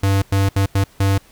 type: tone bursts at uneven times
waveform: square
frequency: 98 Hz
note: G2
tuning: in tune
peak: -14 dBFS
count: 5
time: 0.03-0.22 / 0.32-0.49 / 0.56-0.66 / 0.75-0.84 / 1-1.18 s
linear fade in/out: 5 ms
effects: pink hiss -50 dBFS RMS until 1.31 s